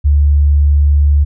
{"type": "tone", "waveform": "sine", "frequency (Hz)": 72.5, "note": "D2", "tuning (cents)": -22, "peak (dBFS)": -6, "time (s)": [0.04, 1.25], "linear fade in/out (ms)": 20, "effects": []}